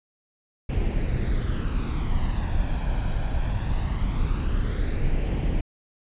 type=noise with flanger; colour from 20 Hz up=brown; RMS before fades=-24 dBFS; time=0.69-5.61 s; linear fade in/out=5 ms; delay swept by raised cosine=0.39 to 1.26 ms; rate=0.21 Hz; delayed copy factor=+0.5; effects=resampled to 8000 Hz